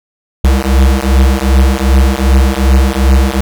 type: beating tone pair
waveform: square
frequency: 64.9 / 67.5 Hz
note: C2 / C#2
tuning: -13 / -45 cents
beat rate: 2.6 Hz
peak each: -10 dBFS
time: 0.44-3.41 s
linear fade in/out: 5 ms
effects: none